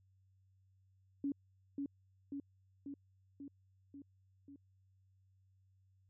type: tone with echo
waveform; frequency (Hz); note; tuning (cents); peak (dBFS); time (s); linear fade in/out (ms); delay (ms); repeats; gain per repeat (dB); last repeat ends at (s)
sine; 280.6; C#4; +21; -34; 1.24-1.32; 2; 540; 6; -3; 4.56
effects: added 95 Hz sine -68 dBFS peak until 6.09 s